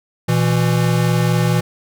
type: tone pair together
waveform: square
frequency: 120.51 / 164.81 Hz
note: B2 / E3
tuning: -42 / 0 cents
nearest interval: perfect fourth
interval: 542 cents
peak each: -17 dBFS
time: 0.28-1.61 s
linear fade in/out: 10 ms
effects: none